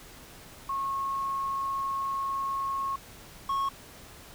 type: tone pair in turn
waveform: sine / triangle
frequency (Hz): 1091 / 1095.7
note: C#6 / C#6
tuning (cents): -28 / -20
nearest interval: unison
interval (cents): 8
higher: second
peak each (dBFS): -28 / -24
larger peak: second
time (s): 0.69-2.96 / 3.49-3.69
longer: first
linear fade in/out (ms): 5
effects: pink hiss -49 dBFS RMS until 4.34 s